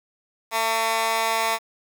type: tone with high-pass filter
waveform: 15% pulse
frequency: 224.9 Hz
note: A3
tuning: 38 cents sharp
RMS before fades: -23 dBFS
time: 0.51-1.59 s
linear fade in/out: 50 ms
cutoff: 1000 Hz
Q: 1.3
effects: 8-bit